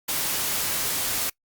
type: noise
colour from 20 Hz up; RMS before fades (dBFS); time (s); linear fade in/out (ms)
white; -26; 0.08-1.3; 10
effects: noise-tail reverb RT60 0.1 s tail -25 dB re dry + Opus 48 kbps